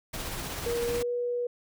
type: noise with tremolo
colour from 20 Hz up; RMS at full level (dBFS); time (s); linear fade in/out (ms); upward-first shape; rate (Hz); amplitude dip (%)
pink; -34; 0.13-1.03; 10; triangle; 16; 35
type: tone with pitch glide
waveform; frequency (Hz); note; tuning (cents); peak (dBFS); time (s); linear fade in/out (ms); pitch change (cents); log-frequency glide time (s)
sine; 473.2 to 485.1; A#4 to B4; +26 to -31; -27; 0.66-1.47; 5; +43; 0.85-1.11
effects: none